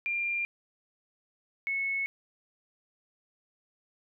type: tone pair in turn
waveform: sine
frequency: 2391 / 2198 Hz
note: D7 / C#7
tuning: +30 / -15 cents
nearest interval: minor second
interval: 145 cents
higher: first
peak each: -28 dBFS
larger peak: neither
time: 0.06-0.45 / 1.67-2.06 s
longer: neither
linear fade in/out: 0 ms
effects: none